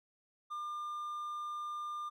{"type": "tone", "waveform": "triangle", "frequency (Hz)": 1200, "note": "D6", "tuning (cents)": 37, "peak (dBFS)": -36, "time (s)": [0.5, 2.1], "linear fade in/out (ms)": 20, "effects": []}